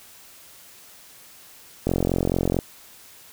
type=click train; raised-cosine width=2 ms; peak=-8 dBFS; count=33; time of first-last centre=1.87-2.589 s; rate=44.5 Hz; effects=white hiss -48 dBFS RMS until 3.32 s